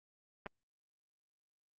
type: clicks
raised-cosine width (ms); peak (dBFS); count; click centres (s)
0.5; -28; 2; 0.461 / 0.466
effects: Opus 32 kbps